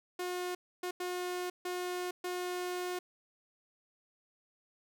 sawtooth tone bursts at uneven times, 359.9 Hz, F#4, 48 cents flat, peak -31 dBFS, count 5, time 0.19-0.55 / 0.83-0.91 / 1-1.5 / 1.65-2.11 / 2.24-2.99 s, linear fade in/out 5 ms, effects none

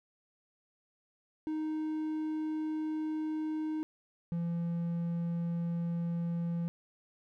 triangle tone pair in turn, 311.1 / 170.02 Hz, D#4 / F3, 0 / -46 cents, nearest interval minor seventh, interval 1046 cents, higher first, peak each -30 / -29 dBFS, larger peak second, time 1.47-3.83 / 4.32-6.68 s, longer neither, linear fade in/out 0 ms, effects none

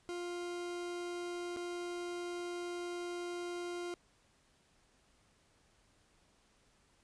40% pulse tone with dropouts, 350.6 Hz, F4, 7 cents sharp, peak -38 dBFS, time 0.09-3.94 s, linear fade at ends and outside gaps 0 ms, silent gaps 1.563-1.569 s, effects pink hiss -70 dBFS RMS until 7.03 s + resampled to 22050 Hz

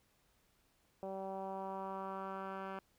10% pulse tone with low-pass filter sweep, 192.4 Hz, G3, 32 cents flat, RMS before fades -43 dBFS, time 1.03-2.79 s, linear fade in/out 0 ms, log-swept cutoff 640 to 1800 Hz, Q 2.3, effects pink hiss -74 dBFS RMS until 2.98 s

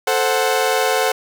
sawtooth chord, F# diminished, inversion first, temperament equal, 440 / 523.3 / 740 Hz, A4 / C5 / F#5, 0 / 0 / 0 cents, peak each -16 dBFS, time 0.07-1.12 s, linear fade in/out 5 ms, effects none

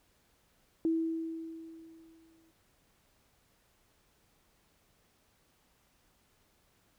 sine tone with exponential decay, 326 Hz, E4, 19 cents flat, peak -25 dBFS, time 0.85-2.51 s, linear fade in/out 1 ms, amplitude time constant 360 ms, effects pink hiss -70 dBFS RMS until 6.98 s

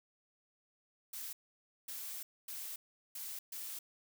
blue noise bursts at uneven times, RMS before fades -44 dBFS, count 5, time 1.13-1.33 / 1.88-2.23 / 2.48-2.76 / 3.15-3.39 / 3.52-3.79 s, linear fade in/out 5 ms, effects none

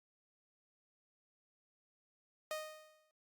sawtooth tone with exponential decay, 620 Hz, D#5, 6 cents flat, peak -33 dBFS, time 2.51-3.11 s, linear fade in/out 1 ms, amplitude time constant 130 ms, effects noise-tail reverb RT60 0.1 s tail -24 dB re dry + Opus 48 kbps

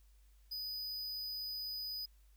square tone, 4978 Hz, D#8, in tune, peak -40 dBFS, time 0.51-2.06 s, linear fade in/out 10 ms, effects added 50 Hz sine -61 dBFS peak until 2.36 s + white hiss -75 dBFS RMS until 2.36 s

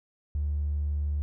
triangle tone with tanh clipping, 73.42 Hz, D2, in tune, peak -25 dBFS, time 0.35-1.22 s, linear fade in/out 0 ms, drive 1 dB, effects none

